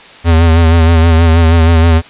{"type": "tone with vibrato", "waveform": "square", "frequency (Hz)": 82.41, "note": "E2", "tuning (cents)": 0, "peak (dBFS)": -5, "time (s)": [0.24, 2.02], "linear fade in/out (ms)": 50, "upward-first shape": "sine", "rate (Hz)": 6.3, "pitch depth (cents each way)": 47, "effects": ["white hiss -35 dBFS RMS until 2.09 s", "resampled to 8000 Hz"]}